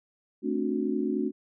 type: chord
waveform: sine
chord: D dominant seventh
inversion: second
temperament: just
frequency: 220.2 / 264.3 / 293.7 / 367.1 Hz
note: A3 / C4 / D4 / F#4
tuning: +2 / +18 / 0 / -14 cents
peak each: -31 dBFS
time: 0.42-1.32 s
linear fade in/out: 50 ms
effects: none